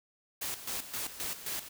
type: noise with tremolo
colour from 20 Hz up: white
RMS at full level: -36 dBFS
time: 0.41-1.69 s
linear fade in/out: 10 ms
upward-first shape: square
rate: 3.8 Hz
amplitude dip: 70%
effects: none